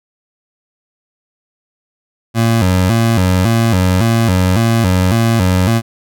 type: tone with vibrato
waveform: 25% pulse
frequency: 102.7 Hz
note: G#2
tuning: 19 cents flat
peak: -6 dBFS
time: 2.34-5.82 s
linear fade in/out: 50 ms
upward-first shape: square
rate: 1.8 Hz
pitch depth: 190 cents each way
effects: none